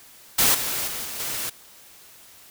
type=noise with level steps; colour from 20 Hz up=white; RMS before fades=-18 / -27 / -31 / -33 / -29 dBFS; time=0.38-1.5 s; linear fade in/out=10 ms; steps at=0.54 / 0.87 / 1.04 / 1.19 s; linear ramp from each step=10 ms; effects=white hiss -49 dBFS RMS until 2.5 s